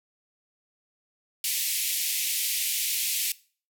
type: band-pass noise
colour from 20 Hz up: white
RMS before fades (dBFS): -28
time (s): 1.44-3.32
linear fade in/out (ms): 2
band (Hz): 2100 to 16000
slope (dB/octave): 48
effects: noise-tail reverb RT60 0.4 s tail -20 dB re dry